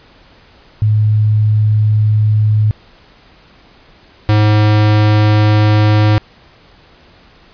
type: tone pair in turn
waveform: sine / square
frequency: 106.9 / 106.1 Hz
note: A2 / G#2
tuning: -49 / +38 cents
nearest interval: unison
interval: 13 cents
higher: first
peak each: -8 dBFS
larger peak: neither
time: 0.82-2.71 / 4.29-6.18 s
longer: neither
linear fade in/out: 0 ms
effects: pink hiss -45 dBFS RMS until 7.53 s + resampled to 11025 Hz